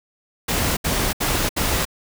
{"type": "noise bursts", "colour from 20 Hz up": "pink", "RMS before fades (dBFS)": -21, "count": 4, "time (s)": [0.48, 1.853], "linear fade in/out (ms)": 10, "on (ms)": 290, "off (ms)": 71, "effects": []}